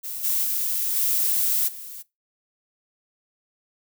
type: noise with level steps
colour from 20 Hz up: violet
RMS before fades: -32 / -23 / -25 / -22 / -38 dBFS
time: 0.03-2.03 s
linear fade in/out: 20 ms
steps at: 0.23 / 0.43 / 0.95 / 1.67 s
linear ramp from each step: 20 ms
effects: noise-tail reverb RT60 0.2 s tail -20 dB re dry